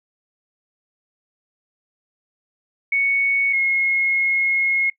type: tone pair in turn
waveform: sine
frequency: 2220 / 2162 Hz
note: C#7 / C#7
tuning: +2 / -44 cents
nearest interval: unison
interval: 46 cents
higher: first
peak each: -16 / -16 dBFS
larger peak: neither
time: 2.92-3.53 / 3.53-4.9 s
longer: second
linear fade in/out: 5 ms
effects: noise-tail reverb RT60 0.1 s tail -20 dB re dry